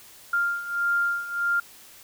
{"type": "beating tone pair", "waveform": "sine", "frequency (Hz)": [1396.9, 1398.5], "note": ["F6", "F6"], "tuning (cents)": [0, 2], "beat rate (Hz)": 1.6, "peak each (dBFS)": [-28, -24], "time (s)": [0.33, 1.6], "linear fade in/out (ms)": 5, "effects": ["white hiss -49 dBFS RMS until 2.03 s"]}